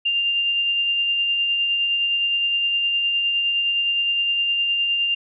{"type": "tone with tremolo", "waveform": "sine", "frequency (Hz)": 2794, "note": "F7", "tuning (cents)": 0, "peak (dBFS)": -17, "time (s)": [0.05, 5.15], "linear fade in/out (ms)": 10, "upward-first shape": "sine", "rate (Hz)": 9.7, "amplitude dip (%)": 25, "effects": []}